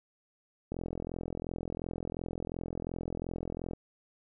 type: click train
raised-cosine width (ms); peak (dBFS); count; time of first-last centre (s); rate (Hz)
2; -23; 130; 0.72-3.734; 42.8
effects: none